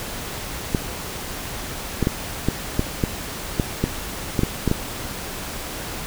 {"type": "clicks", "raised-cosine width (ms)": 3, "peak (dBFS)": -5, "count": 12, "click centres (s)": [0.748, 2.027, 2.071, 2.486, 2.794, 3.038, 3.598, 3.84, 4.392, 4.434, 4.677, 4.714], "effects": ["pink hiss -31 dBFS RMS until 6.06 s"]}